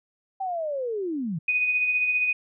sine linear sweep, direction down, 784 to 146.83 Hz, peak -26 dBFS, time 0.4-1.39 s, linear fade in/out 10 ms
sine tone with tremolo, 2489 Hz, D#7, in tune, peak -19 dBFS, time 1.48-2.33 s, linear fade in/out 5 ms, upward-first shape sine, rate 15 Hz, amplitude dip 40%
effects none

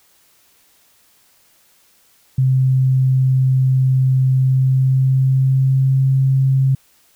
sine tone with pitch glide, 130.81 to 133.64 Hz, C3 to C3, 0 to +37 cents, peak -11 dBFS, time 2.38-6.75 s, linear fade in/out 5 ms, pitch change +37 cents, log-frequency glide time 4.34-6.1 s, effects white hiss -55 dBFS RMS until 7.15 s

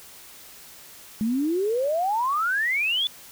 sine exponential sweep, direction up, 210 to 3520 Hz, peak -21 dBFS, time 1.21-3.07 s, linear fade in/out 0 ms, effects white hiss -46 dBFS RMS until 3.31 s

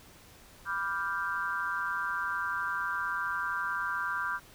sine chord, G dominant seventh, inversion first, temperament equal, 987.8 / 1174.7 / 1396.9 / 1568 Hz, B5 / D6 / F6 / G6, 0 / 0 / 0 / 0 cents, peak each -38 / -36 / -35 / -34 dBFS, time 0.65-4.4 s, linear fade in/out 50 ms, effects pink hiss -55 dBFS RMS until 4.54 s

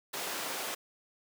pink high-pass noise, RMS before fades -37 dBFS, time 0.13-0.75 s, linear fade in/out 10 ms, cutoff 440 Hz, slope 12 dB/octave, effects none

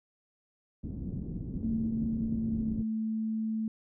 white low-pass noise, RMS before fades -37 dBFS, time 0.83-2.83 s, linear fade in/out 10 ms, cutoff 250 Hz, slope 24 dB/octave
sine tone with pitch glide, 224.8 to 220.2 Hz, A3 to A3, +37 to +2 cents, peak -29 dBFS, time 1.63-3.68 s, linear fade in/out 2 ms, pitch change -35 cents, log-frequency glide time 2.45-2.74 s
effects none

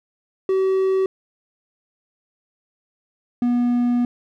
triangle tone pair in turn, 381.1 / 242.6 Hz, G4 / B3, -49 / -31 cents, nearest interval minor sixth, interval 782 cents, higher first, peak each -14 dBFS, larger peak neither, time 0.49-1.06 / 3.42-4.05 s, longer second, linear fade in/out 2 ms, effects none

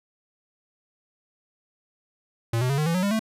square tone with pitch steps, 115.5 / 126.68 / 138.95 / 152.4 / 167.16 / 183.34 / 201.1 / 220.6 Hz, A#2 / B2 / C#3 / D#3 / E3 / F#3 / G3 / A3, -16 / +44 / +4 / -36 / +24 / -16 / +44 / +5 cents, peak -22 dBFS, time 2.53-3.194 s, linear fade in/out 5 ms, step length 83 ms, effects resampled to 32000 Hz

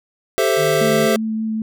square chord, A minor seventh, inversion third, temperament equal with one note detuned, 392 / 440 / 523.3 / 663.8 Hz, G4 / A4 / C5 / E5, 0 / 0 / 0 / +12 cents, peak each -21 dBFS, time 0.38-1.16 s, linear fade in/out 0 ms
sine tone, 153.6 Hz, D#3, 22 cents flat, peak -24 dBFS, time 0.56-1.09 s, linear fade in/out 50 ms
sine tone with vibrato, 220 Hz, A3, in tune, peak -19 dBFS, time 0.81-1.62 s, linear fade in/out 2 ms, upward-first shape sine, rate 5.2 Hz, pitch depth 9 cents each way
effects none

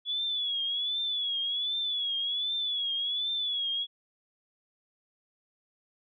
sine tone with vibrato, 3398 Hz, G#7, 39 cents sharp, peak -28 dBFS, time 0.05-3.87 s, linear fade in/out 50 ms, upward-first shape triangle, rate 1.3 Hz, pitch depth 99 cents each way, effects none

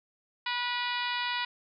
harmonic tone with a mistuned harmonic, 487.3 Hz, B4, 23 cents flat, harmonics 2 / 3 / 4 / 5 / 6 / 7 / 8 / 9 / 10, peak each -34 / -38 / -36 / -38 / -38 / -41 / -39 / -44 / -45 dBFS, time 0.46-1.45 s, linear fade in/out 5 ms, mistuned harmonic 7, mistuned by +20 cents, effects none

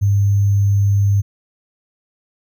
sine tone with sample-and-hold, 100.4 Hz, G2, 42 cents sharp, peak -11 dBFS, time 0.01-1.22 s, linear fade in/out 20 ms, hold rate 6300 Hz, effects none

